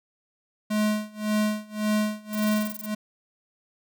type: tone with tremolo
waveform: square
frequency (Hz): 212.4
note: G#3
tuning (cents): +39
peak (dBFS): -21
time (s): 0.7-2.95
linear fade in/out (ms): 10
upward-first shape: sine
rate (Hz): 1.8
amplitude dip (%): 95
type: noise bursts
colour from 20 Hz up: violet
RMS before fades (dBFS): -36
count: 12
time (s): 2.33-2.859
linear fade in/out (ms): 0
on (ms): 23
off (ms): 23
effects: none